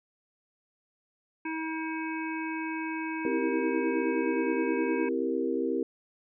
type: harmonic tone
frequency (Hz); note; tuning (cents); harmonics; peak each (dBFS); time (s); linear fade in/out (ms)
320; D#4; +49; 1 / 3 / 5 / 7 / 8; -33 / -38 / -40 / -41 / -42; 1.45-5.09; 5
type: chord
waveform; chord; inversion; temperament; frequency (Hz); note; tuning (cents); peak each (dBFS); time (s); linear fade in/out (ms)
sine; C dominant seventh; none; equal; 261.6 / 329.6 / 392 / 466.2; C4 / E4 / G4 / Bb4; 0 / 0 / 0 / 0; -32; 3.25-5.83; 2
effects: none